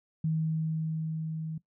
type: tone with level ramp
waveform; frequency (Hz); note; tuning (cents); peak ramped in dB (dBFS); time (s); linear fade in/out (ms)
sine; 159; D#3; +38; -25 to -33; 0.24-1.58; 5
effects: noise-tail reverb RT60 0.1 s tail -18 dB re dry